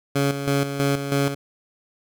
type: tone with tremolo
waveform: 15% pulse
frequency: 140 Hz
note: C#3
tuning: 18 cents sharp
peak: -12 dBFS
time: 0.15-1.35 s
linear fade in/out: 10 ms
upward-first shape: square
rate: 3.1 Hz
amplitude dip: 60%
effects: none